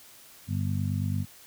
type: harmonic tone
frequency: 49 Hz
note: G1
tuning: in tune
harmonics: 2 / 3 / 4 / 5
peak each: -28 / -32 / -34 / -36 dBFS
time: 0.47-1.26 s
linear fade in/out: 50 ms
effects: white hiss -52 dBFS RMS until 1.46 s